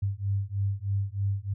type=beating tone pair; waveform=sine; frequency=97.7 / 100.9 Hz; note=G2 / G#2; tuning=-5 / -49 cents; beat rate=3.2 Hz; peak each=-29 dBFS; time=0.02-1.54 s; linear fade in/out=10 ms; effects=none